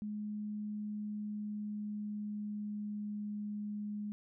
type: tone with pitch glide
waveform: sine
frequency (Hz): 210 to 208.2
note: G#3 to G#3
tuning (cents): +19 to +5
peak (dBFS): -37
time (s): 0.02-4.12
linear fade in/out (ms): 0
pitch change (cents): -14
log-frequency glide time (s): 0.74-3.26
effects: none